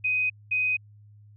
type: tone pair in turn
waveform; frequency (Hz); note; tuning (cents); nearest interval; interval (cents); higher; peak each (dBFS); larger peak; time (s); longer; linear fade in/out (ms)
sine; 2506 / 2506; D#7 / D#7; +12 / +12; unison; 0; neither; -22 / -22; neither; 0.04-0.3 / 0.51-0.77; neither; 10
effects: added 104 Hz sine -49 dBFS peak until 1.36 s